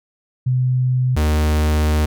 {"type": "tone pair in turn", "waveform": ["sine", "45% pulse"], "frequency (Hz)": [127.2, 76.29], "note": ["C3", "D#2"], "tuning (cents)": [-48, -34], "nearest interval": "major sixth", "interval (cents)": 886, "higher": "first", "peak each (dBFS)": [-14, -14], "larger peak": "neither", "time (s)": [[0.46, 1.16], [1.16, 2.06]], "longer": "second", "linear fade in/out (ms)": 10, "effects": []}